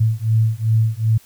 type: beating tone pair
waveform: sine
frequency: 110 / 112.6 Hz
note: A2 / A2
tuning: 0 / +40 cents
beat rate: 2.6 Hz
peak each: -17 dBFS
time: 0-1.18 s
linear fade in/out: 10 ms
effects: white hiss -50 dBFS RMS until 1.25 s